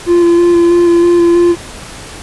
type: tone with vibrato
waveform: triangle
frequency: 344.9 Hz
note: F4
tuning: 22 cents flat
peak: -3 dBFS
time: 0.06-1.56 s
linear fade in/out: 50 ms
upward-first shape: square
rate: 3.1 Hz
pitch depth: 13 cents each way
effects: pink hiss -29 dBFS RMS until 2.22 s + resampled to 24000 Hz